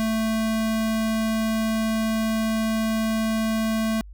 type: tone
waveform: square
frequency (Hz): 221.3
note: A3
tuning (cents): +10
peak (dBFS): -22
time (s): 0-4.01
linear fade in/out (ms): 0
effects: added 50 Hz sine -39 dBFS peak until 4.13 s